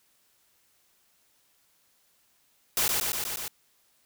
white noise with echo, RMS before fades -25 dBFS, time 2.77-2.88 s, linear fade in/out 2 ms, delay 120 ms, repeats 5, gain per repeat -2 dB, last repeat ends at 3.48 s, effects white hiss -67 dBFS RMS until 4.05 s

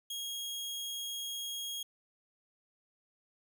sawtooth tone, 3277 Hz, G#7, 24 cents flat, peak -34 dBFS, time 0.1-1.83 s, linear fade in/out 5 ms, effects 12-bit

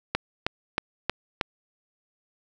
click train, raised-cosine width 0.3 ms, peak -7 dBFS, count 5, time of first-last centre 0.15-1.412 s, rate 3.17 Hz, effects none

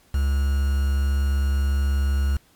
triangle tone with quantisation, 69.3 Hz, C#2, in tune, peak -16 dBFS, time 0.14-2.37 s, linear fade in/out 5 ms, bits 6, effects pink hiss -58 dBFS RMS until 2.55 s + MP3 96 kbps

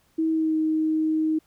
sine tone with pitch glide, 321.1 to 314.1 Hz, E4 to D#4, -45 to +16 cents, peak -20 dBFS, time 0.18-1.39 s, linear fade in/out 10 ms, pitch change -39 cents, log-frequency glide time 0.29-0.56 s, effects pink hiss -64 dBFS RMS until 1.46 s

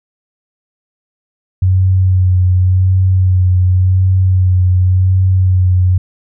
sine tone with vibrato, 92.5 Hz, F#2, in tune, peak -7 dBFS, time 1.62-5.98 s, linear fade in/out 5 ms, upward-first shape sine, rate 0.9 Hz, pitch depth 24 cents each way, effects none

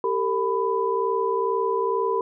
sine tone cluster, 393 / 455.2 / 996 Hz, G4 / A#4 / B5, +4 / -41 / +14 cents, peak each -25 dBFS, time 0.04-2.21 s, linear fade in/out 2 ms, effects none

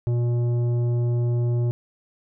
triangle tone with tanh clipping, 120 Hz, B2, 49 cents flat, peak -21 dBFS, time 0.07-1.71 s, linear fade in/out 0 ms, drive 14 dB, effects none

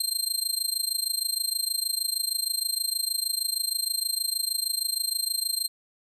20% pulse tone with amplitude modulation, 4169 Hz, C8, 7 cents flat, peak -16 dBFS, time 0-5.68 s, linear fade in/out 5 ms, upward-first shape sine, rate 26.4 Hz, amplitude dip 90%, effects resampled to 32000 Hz

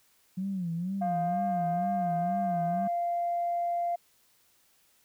sine tone with vibrato, 180.7 Hz, F#3, 41 cents flat, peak -29 dBFS, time 0.37-2.88 s, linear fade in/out 10 ms, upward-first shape sine, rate 2.1 Hz, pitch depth 150 cents each way
sine tone with pitch glide, 701 to 693.3 Hz, F5 to F5, +6 to -13 cents, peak -26 dBFS, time 1.01-3.96 s, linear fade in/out 10 ms, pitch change -19 cents, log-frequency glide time 2-2.78 s
effects tanh soft clip ceiling -22 dBFS + white hiss -66 dBFS RMS until 5.04 s

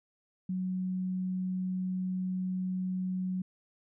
sine tone, 185 Hz, F#3, in tune, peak -30 dBFS, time 0.49-3.42 s, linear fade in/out 5 ms, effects none

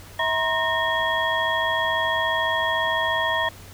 sine tone cluster, 647 / 947 / 1061 / 1840 / 3309 Hz, E5 / A#5 / C6 / A#6 / G#7, -32 / +27 / +24 / -23 / -7 cents, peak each -27 / -26 / -30 / -24 / -29 dBFS, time 0.19-3.49 s, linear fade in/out 5 ms, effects added 94 Hz sine -45 dBFS peak until 3.73 s + pink hiss -45 dBFS RMS until 3.73 s

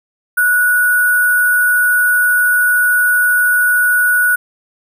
sine tone with sample-and-hold, 1469 Hz, F#6, 13 cents flat, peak -9 dBFS, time 0.37-4.36 s, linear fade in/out 10 ms, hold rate 11025 Hz, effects none

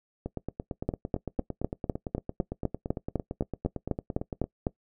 two click trains, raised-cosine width 2 ms, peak -19 / -13 dBFS, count 38 / 16, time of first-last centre 0.26-4.441 / 0.89-4.668 s, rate 8.85 / 3.97 Hz, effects noise-tail reverb RT60 0.1 s tail -20 dB re dry

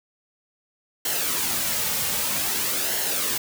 white noise with flanger, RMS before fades -25 dBFS, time 1.05-3.38 s, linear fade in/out 5 ms, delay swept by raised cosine 0.82 to 3.02 ms, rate 0.52 Hz, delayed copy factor -0.5, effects none

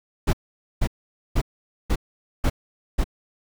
brown noise bursts, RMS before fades -19 dBFS, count 6, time 0.27-3.042 s, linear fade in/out 10 ms, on 62 ms, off 480 ms, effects none

